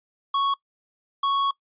square tone pair in turn, 1108.7 / 1108.7 Hz, C#6 / C#6, 0 / 0 cents, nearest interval unison, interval 0 cents, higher neither, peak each -21 dBFS, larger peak neither, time 0.34-0.54 / 1.23-1.51 s, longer second, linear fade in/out 5 ms, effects noise-tail reverb RT60 0.1 s tail -22 dB re dry + resampled to 8000 Hz

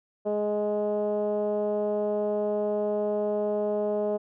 10% pulse tone with low-pass filter, 208.8 Hz, G#3, 10 cents sharp, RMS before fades -27 dBFS, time 0.25-4.18 s, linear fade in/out 20 ms, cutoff 540 Hz, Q 5.8, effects none

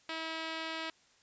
5% pulse tone, 322.8 Hz, E4, 36 cents flat, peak -25 dBFS, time 0.09-0.9 s, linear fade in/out 2 ms, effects white hiss -66 dBFS RMS until 1.22 s + resampled to 16000 Hz

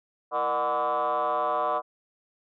sine tone with frequency modulation, 876 Hz, A5, 8 cents flat, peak -22 dBFS, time 0.31-1.82 s, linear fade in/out 50 ms, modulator 136 Hz, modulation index 2.6, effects tanh soft clip ceiling -20 dBFS

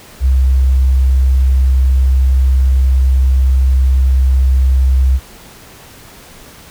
sine tone, 65.41 Hz, C2, in tune, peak -7 dBFS, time 0.2-5.2 s, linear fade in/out 50 ms, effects pink hiss -38 dBFS RMS until 6.7 s

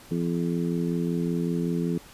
harmonic tone, 85.3 Hz, F2, 40 cents flat, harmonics 2 / 3 / 4 / 5, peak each -26 / -30 / -32 / -34 dBFS, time 0.11-1.98 s, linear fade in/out 5 ms, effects pink hiss -49 dBFS RMS until 2.13 s + resampled to 32000 Hz

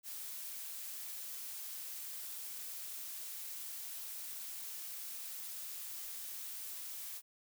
blue noise, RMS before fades -45 dBFS, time 0.03-7.22 s, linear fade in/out 50 ms, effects none

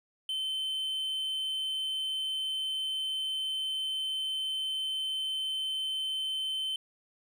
triangle tone, 3077 Hz, G7, 33 cents flat, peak -29 dBFS, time 0.29-6.76 s, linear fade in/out 2 ms, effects none

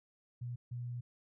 sine tone bursts at uneven times, 121.5 Hz, B2, 28 cents flat, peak -38 dBFS, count 2, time 0.41-0.56 / 0.71-1.01 s, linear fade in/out 10 ms, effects none

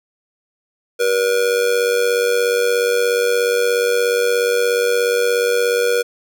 square tone with amplitude modulation, 480 Hz, B4, 49 cents flat, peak -12 dBFS, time 0.99-6.03 s, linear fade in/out 20 ms, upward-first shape sine, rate 96.9 Hz, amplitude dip 65%, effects none

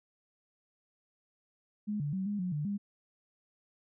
sine tone with pitch steps, 209.2 / 145.5 / 189.9 / 205.5 / 181.3 / 148.4 / 202.3 Hz, G#3 / D3 / F#3 / G#3 / F#3 / D3 / G#3, +13 / -16 / +45 / -18 / -35 / +18 / -45 cents, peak -31 dBFS, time 1.87-2.78 s, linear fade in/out 20 ms, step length 130 ms, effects none

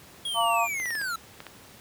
square linear sweep, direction down, 3322 to 1304 Hz, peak -29 dBFS, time 0.25-1.16 s, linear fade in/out 5 ms
harmonic tone, 230.1 Hz, A#3, 22 cents flat, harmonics 3 / 4 / 5, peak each -26 / -26 / -26 dBFS, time 0.34-0.68 s, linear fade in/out 50 ms
clicks, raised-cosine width 0.3 ms, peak -23 dBFS, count 7, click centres 0.8 / 0.857 / 0.906 / 0.953 / 1.015 / 1.404 / 1.467 s
effects pink hiss -50 dBFS RMS until 1.8 s + high-pass 80 Hz 12 dB/octave

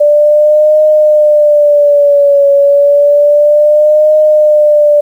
sine tone with vibrato, 587.3 Hz, D5, in tune, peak -3 dBFS, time 0-5.01 s, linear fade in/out 10 ms, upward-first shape triangle, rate 0.3 Hz, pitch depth 79 cents each way, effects 7-bit

